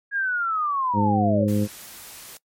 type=linear sweep; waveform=sine; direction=down; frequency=1654 to 506 Hz; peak=-21 dBFS; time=0.11-1.49 s; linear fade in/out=50 ms
type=harmonic tone; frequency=103.83 Hz; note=G#2; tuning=in tune; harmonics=1 / 2 / 3 / 4 / 5; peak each=-24 / -21 / -27 / -33 / -30 dBFS; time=0.93-1.68 s; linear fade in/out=50 ms
type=noise; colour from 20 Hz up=white; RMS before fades=-41 dBFS; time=1.48-2.37 s; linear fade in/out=2 ms
effects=noise-tail reverb RT60 0.1 s tail -22 dB re dry + MP3 64 kbps